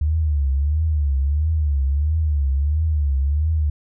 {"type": "tone with vibrato", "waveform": "sine", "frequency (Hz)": 73.42, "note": "D2", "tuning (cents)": 0, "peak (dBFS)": -16, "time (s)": [0.01, 3.7], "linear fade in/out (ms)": 5, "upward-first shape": "triangle", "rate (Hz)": 1.5, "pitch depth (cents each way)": 170, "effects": []}